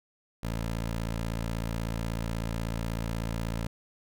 15% pulse tone, 56.3 Hz, A1, 40 cents sharp, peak -24 dBFS, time 0.43-3.67 s, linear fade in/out 5 ms, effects none

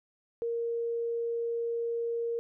sine tone, 466.2 Hz, A#4, in tune, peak -29 dBFS, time 0.42-2.39 s, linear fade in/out 0 ms, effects none

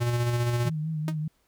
square tone with tremolo, 120 Hz, B2, 49 cents flat, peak -23 dBFS, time 0-0.7 s, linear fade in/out 20 ms, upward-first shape square, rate 15 Hz, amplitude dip 30%
sine tone with vibrato, 156.4 Hz, D#3, 9 cents sharp, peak -27 dBFS, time 0.65-1.28 s, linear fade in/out 5 ms, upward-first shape sine, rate 5 Hz, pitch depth 48 cents each way
sawtooth tone with exponential decay, 311.1 Hz, D#4, in tune, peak -24 dBFS, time 1.08-1.15 s, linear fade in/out 2 ms, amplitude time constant 15 ms
effects pink hiss -69 dBFS RMS until 1.47 s

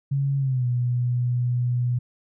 sine tone with pitch glide, 138.59 to 122.76 Hz, C#3 to B2, 0 to -10 cents, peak -20 dBFS, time 0.11-1.99 s, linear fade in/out 10 ms, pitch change -210 cents, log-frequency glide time 0.38-0.66 s, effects none

